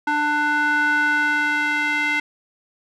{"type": "tone with band-pass filter sweep", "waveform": "square", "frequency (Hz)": 296.9, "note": "D4", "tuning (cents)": 19, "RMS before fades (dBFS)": -20, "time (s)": [0.07, 2.2], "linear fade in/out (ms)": 5, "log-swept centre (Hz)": [1200, 2000], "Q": 3.8, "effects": []}